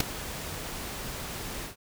pink noise with ADSR envelope, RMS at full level -20 dBFS, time 0-1.76 s, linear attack 4 ms, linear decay 7 ms, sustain -17 dB, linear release 120 ms, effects none

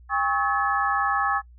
sine tone cluster, 803 / 1106 / 1286 / 1715 Hz, G5 / C#6 / E6 / A6, +41 / -4 / -43 / -45 cents, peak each -26 dBFS, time 0.09-1.42 s, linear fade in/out 50 ms, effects noise-tail reverb RT60 0.1 s tail -26 dB re dry + added 60 Hz sine -46 dBFS peak until 1.58 s

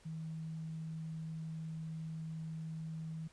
sine tone, 160 Hz, D#3, 49 cents sharp, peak -40 dBFS, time 0.05-3.28 s, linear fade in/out 10 ms, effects pink hiss -65 dBFS RMS until 3.32 s + resampled to 22050 Hz

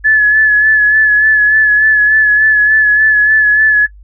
sine tone with vibrato, 1718 Hz, A6, 42 cents flat, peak -5 dBFS, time 0.04-3.87 s, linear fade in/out 20 ms, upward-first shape sine, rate 3.4 Hz, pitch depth 30 cents each way, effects noise-tail reverb RT60 0.1 s tail -22 dB re dry + added 50 Hz sine -34 dBFS peak until 4.03 s

